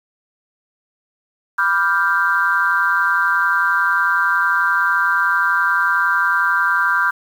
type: chord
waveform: sine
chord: G dominant seventh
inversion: first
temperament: equal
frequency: 987.8 / 1174.7 / 1396.9 / 1568 Hz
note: B5 / D6 / F6 / G6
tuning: 0 / 0 / 0 / 0 cents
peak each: -22 / -21 / -18 / -17 dBFS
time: 1.58-7.11 s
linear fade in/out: 10 ms
effects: tanh soft clip ceiling -3 dBFS + 7-bit